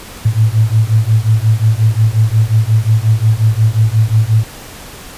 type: beating tone pair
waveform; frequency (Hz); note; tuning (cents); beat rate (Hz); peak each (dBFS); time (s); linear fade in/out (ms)
sine; 107.4 / 113; A2 / A2; -41 / +47; 5.6; -11; 0.25-4.44; 10
effects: pink hiss -32 dBFS RMS until 5.17 s + resampled to 32000 Hz